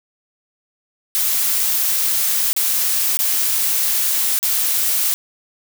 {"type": "noise with dropouts", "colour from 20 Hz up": "blue", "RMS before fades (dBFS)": -18, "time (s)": [1.15, 5.14], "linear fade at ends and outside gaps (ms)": 0, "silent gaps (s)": [[2.53, 2.564], [3.171, 3.19], [4.39, 4.429]], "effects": []}